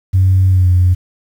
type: tone with pitch glide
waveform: sine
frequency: 93.9 to 90.28 Hz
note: F#2 to F#2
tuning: +26 to -42 cents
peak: -6 dBFS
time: 0.13-0.95 s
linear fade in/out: 20 ms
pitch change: -68 cents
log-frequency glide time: 0.5-0.67 s
effects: tanh soft clip ceiling -3 dBFS + 7-bit